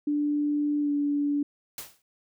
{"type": "tone with pitch glide", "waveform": "sine", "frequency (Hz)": [293.7, 288.8], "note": ["D4", "D4"], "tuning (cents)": [0, -29], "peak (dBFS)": -23, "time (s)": [0.07, 1.43], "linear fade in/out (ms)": 5, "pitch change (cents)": -29, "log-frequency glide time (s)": [0.8, 0.91]}
{"type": "noise with exponential decay", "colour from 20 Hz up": "white", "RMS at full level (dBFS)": -34, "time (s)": [1.78, 2.02], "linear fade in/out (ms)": 2, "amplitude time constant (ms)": 51}
{"effects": []}